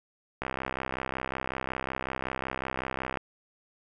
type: click train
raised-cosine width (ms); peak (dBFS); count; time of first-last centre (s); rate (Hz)
0.5; -16; 181; 0.42-3.172; 65.4
effects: none